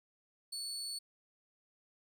30% pulse tone, 4435 Hz, C#8, in tune, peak -36 dBFS, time 0.52-0.99 s, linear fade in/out 10 ms, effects none

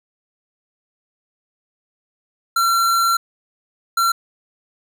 square tone bursts at uneven times, 1362 Hz, F6, 44 cents flat, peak -15 dBFS, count 2, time 2.56-3.17 / 3.97-4.12 s, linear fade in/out 5 ms, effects none

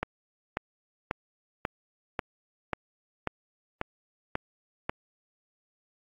click train, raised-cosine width 0.5 ms, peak -13 dBFS, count 10, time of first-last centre 0.03-4.895 s, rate 1.85 Hz, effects AAC 48 kbps

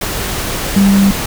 sine tone in noise, 197.3 Hz, G3, 11 cents sharp, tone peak -6 dBFS, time 0.76-1.11 s, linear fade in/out 5 ms, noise pink, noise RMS -19 dBFS, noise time 0.01-1.26 s, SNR +10 dB, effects none

